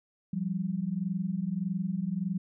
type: tone pair together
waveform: sine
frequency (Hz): 172.34 / 194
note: F3 / G3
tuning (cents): -23 / -18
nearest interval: major second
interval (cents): 205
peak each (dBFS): -32 / -31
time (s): 0.33-2.38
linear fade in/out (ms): 5
effects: none